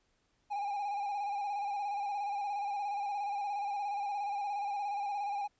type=tone with vibrato; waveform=triangle; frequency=812 Hz; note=G#5; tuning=39 cents flat; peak=-31 dBFS; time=0.5-5.48 s; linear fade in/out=20 ms; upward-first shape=square; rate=17 Hz; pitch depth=38 cents each way; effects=pink hiss -75 dBFS RMS until 5.59 s + resampled to 16000 Hz